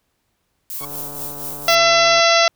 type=noise with tremolo; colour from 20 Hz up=violet; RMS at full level=-27 dBFS; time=0.7-1.75 s; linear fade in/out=0 ms; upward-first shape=triangle; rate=4.2 Hz; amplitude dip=60%
type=tone with exponential growth; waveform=sawtooth; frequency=1108.7 Hz; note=C#6; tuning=in tune; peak=-24 dBFS; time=0.74-0.85 s; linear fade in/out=5 ms; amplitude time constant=22 ms
type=click train; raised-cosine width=1 ms; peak=-23 dBFS; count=201; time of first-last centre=0.81-2.199 s; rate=144 Hz
type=harmonic tone; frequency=673 Hz; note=E5; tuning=36 cents sharp; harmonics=1 / 2 / 3 / 4 / 5 / 6 / 7 / 8 / 9; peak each=-15 / -18 / -20 / -21 / -22 / -23 / -23 / -24 / -25 dBFS; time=1.68-2.48 s; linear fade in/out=2 ms
effects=pink hiss -69 dBFS RMS until 2.55 s